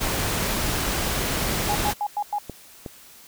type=noise; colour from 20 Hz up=pink; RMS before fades=-25 dBFS; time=0-1.94 s; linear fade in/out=20 ms
type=clicks; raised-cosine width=2 ms; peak=-19 dBFS; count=3; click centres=1.538 / 2.497 / 2.862 s
type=tone bursts; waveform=sine; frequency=827 Hz; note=G#5; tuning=8 cents flat; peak=-22 dBFS; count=5; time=1.69-2.385 s; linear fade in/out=2 ms; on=59 ms; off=100 ms
effects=white hiss -48 dBFS RMS until 3.27 s